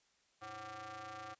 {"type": "ring-modulated tone", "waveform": "sawtooth", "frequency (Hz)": 210.9, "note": "G#3", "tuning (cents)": 27, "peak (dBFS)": -39, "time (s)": [0.41, 1.35], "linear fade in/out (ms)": 20, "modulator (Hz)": 963, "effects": ["white hiss -74 dBFS RMS until 1.39 s", "resampled to 16000 Hz"]}